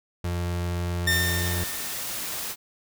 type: tone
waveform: 35% pulse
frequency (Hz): 87.4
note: F2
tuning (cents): +2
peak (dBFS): -24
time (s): 0.24-1.64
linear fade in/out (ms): 5
type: tone with exponential decay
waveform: sawtooth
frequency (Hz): 1810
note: A6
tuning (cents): +48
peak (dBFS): -16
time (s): 1.07-2.32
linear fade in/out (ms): 5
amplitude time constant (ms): 270
type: noise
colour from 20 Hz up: white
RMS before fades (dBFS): -32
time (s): 1.08-2.56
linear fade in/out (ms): 50
effects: none